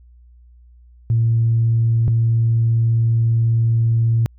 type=tone pair in turn; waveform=sine; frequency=114.8 / 114.8 Hz; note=A#2 / A#2; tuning=-26 / -26 cents; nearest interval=unison; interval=0 cents; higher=neither; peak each=-12 dBFS; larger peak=neither; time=1.1-2.08 / 2.08-4.26 s; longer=second; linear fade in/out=0 ms; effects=tanh soft clip ceiling -8 dBFS + added 60 Hz sine -44 dBFS peak until 4.38 s